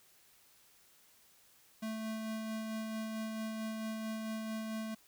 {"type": "tone with tremolo", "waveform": "square", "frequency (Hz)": 220, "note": "A3", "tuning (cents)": 0, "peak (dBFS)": -37, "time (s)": [1.82, 4.95], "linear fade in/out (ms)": 10, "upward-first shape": "sine", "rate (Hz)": 4.5, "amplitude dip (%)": 25, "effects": ["white hiss -65 dBFS RMS until 5.07 s"]}